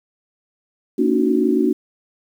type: chord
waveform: sine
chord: D# minor seventh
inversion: second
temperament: equal with one note detuned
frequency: 233.1 / 284 / 311.1 / 370 Hz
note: A#3 / C#4 / D#4 / F#4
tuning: 0 / +42 / 0 / 0 cents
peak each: -20 / -19 / -21 / -19 dBFS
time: 0.98-1.73 s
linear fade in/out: 10 ms
effects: 8-bit